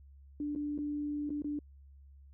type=tone with dropouts; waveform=sine; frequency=293.7 Hz; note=D4; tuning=in tune; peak=-33 dBFS; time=0.4-1.59 s; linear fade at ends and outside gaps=2 ms; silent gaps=0.551-0.559 / 0.779-0.787 / 1.294-1.303 / 1.421-1.444 s; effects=added 69 Hz sine -53 dBFS peak until 2.33 s